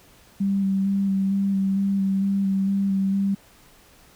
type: tone with vibrato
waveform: sine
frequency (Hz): 195.4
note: G3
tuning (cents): -5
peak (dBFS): -19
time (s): 0.4-3.35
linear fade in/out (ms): 10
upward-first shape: square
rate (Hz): 2.2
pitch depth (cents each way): 15
effects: pink hiss -53 dBFS RMS until 4.15 s